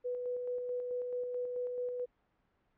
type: tone with tremolo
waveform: sine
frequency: 493.9 Hz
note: B4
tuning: in tune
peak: -33 dBFS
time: 0.04-2.06 s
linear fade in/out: 20 ms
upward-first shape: square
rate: 4.6 Hz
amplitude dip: 30%
effects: pink hiss -75 dBFS RMS until 2.77 s + low-pass 2000 Hz 12 dB/octave